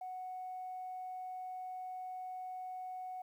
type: tone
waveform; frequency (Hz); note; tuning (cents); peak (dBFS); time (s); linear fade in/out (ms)
sine; 740; F#5; 0; -40; 0.01-3.22; 5
effects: tanh soft clip ceiling -37 dBFS + 12-bit